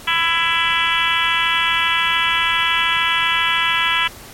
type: harmonic tone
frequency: 332.9 Hz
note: E4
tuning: 17 cents sharp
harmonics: 3 / 4 / 5 / 6 / 7 / 8 / 9 / 10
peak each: -23 / -23 / -23 / -23 / -23 / -23 / -23 / -23 dBFS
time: 0.07-4.08 s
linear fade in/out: 10 ms
effects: pink hiss -38 dBFS RMS until 4.33 s + MP3 64 kbps